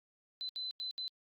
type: tone bursts at uneven times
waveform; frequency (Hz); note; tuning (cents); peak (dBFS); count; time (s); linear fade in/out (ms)
sine; 4034; B7; +36; -37; 4; 0.41-0.49 / 0.56-0.71 / 0.8-0.91 / 0.98-1.08; 0
effects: Opus 48 kbps